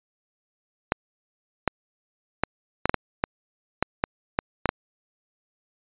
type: clicks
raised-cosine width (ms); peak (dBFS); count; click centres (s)
0.5; -5; 12; 0.921 / 1.677 / 2.436 / 2.856 / 2.895 / 2.943 / 3.239 / 3.826 / 4.039 / 4.389 / 4.657 / 4.691
effects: resampled to 8000 Hz